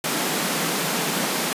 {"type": "high-pass noise", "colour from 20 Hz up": "pink", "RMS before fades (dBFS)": -24, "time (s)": [0.04, 1.53], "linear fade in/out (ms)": 2, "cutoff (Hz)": 150, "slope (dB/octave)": 96, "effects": ["resampled to 32000 Hz"]}